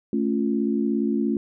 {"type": "chord", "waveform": "sine", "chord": "A augmented", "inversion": "none", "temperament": "equal", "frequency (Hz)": [220, 277.2, 349.2], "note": ["A3", "C#4", "E#4"], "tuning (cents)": [0, 0, 0], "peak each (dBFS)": [-23, -25, -27], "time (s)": [0.13, 1.37], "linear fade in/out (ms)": 2, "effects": []}